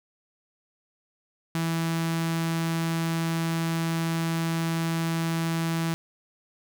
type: tone with notch filter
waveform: sawtooth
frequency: 164.81 Hz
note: E3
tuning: in tune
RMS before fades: -27 dBFS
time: 1.55-5.94 s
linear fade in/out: 0 ms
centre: 530 Hz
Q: 1.8
effects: none